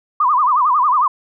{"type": "tone with vibrato", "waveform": "sine", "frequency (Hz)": 1100, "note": "C#6", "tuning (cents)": -14, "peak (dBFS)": -11, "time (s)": [0.2, 1.08], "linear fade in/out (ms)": 5, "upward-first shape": "sine", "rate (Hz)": 11, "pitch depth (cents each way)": 210, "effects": []}